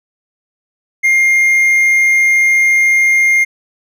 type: tone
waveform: triangle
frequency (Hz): 2119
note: C7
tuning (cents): +21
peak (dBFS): -6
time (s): 1.03-3.45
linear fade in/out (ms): 20
effects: none